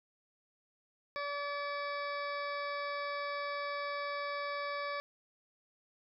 harmonic tone with a mistuned harmonic, 574 Hz, D5, 40 cents flat, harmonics 1 / 2 / 3 / 4 / 6 / 7 / 8 / 9, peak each -40 / -39 / -44 / -44 / -56 / -54 / -51 / -55 dBFS, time 1.16-5 s, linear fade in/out 0 ms, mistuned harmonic 7, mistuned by -84 cents, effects none

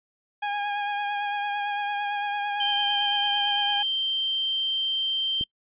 sawtooth tone with vibrato, 819 Hz, G#5, 24 cents flat, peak -22 dBFS, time 0.42-3.83 s, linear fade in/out 10 ms, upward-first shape sine, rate 8.9 Hz, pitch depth 21 cents each way
sine tone, 3136 Hz, G7, in tune, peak -23 dBFS, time 2.6-5.44 s, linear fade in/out 5 ms
click, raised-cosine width 3 ms, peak -23 dBFS, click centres 5.411 s
effects noise-tail reverb RT60 0.1 s tail -24 dB re dry + resampled to 8000 Hz

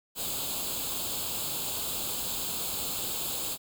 white noise with comb filter, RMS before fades -33 dBFS, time 0.15-3.58 s, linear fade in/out 50 ms, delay 0.26 ms, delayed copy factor +0.8, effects none

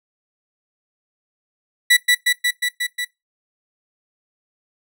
30% pulse tone with echo, 1958 Hz, B6, 15 cents flat, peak -7 dBFS, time 1.9-1.97 s, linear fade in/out 10 ms, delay 180 ms, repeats 6, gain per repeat -2 dB, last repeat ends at 3.05 s, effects noise-tail reverb RT60 0.2 s tail -21 dB re dry

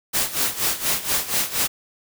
white noise with tremolo, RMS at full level -20 dBFS, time 0.13-1.68 s, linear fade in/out 20 ms, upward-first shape sine, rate 4.2 Hz, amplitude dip 80%, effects none

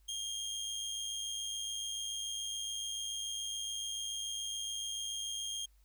25% pulse tone with amplitude modulation, 3222 Hz, G7, 47 cents sharp, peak -32 dBFS, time 0.08-5.66 s, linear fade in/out 10 ms, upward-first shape sine, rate 107 Hz, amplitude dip 35%, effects added 50 Hz sine -62 dBFS peak until 5.84 s + white hiss -75 dBFS RMS until 5.84 s

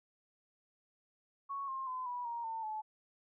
sine tone with pitch steps, 1108.7 / 1063.5 / 1020.2 / 978.7 / 938.8 / 900.5 / 863.9 Hz, C#6 / C6 / C6 / B5 / A#5 / A5 / A5, 0 / +28 / -44 / -16 / +12 / +40 / -32 cents, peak -37 dBFS, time 1.49-2.82 s, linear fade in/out 20 ms, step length 190 ms, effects none

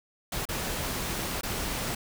pink noise with dropouts, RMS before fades -32 dBFS, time 0.32-1.95 s, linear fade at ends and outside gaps 5 ms, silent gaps 0.454-0.488 / 1.411-1.432 s, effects none

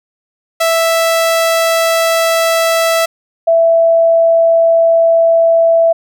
sawtooth / sine tone pair in turn, 659.3 / 663.1 Hz, E5 / E5, 0 / +10 cents, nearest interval unison, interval 10 cents, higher second, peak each -6 dBFS, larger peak neither, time 0.6-3.06 / 3.47-5.93 s, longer neither, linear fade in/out 10 ms, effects none

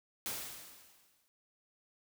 white noise with exponential decay, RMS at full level -37 dBFS, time 0.26-1.28 s, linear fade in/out 0 ms, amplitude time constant 220 ms, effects none

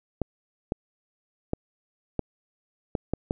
clicks, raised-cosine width 2 ms, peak -12 dBFS, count 7, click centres 0.217 / 0.721 / 1.534 / 2.193 / 2.952 / 3.136 / 3.309 s, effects none

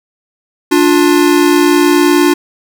square tone pair together, 293.7 / 353.5 Hz, D4 / F4, 0 / +21 cents, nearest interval minor third, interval 321 cents, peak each -10 dBFS, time 0.71-2.34 s, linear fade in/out 10 ms, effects none

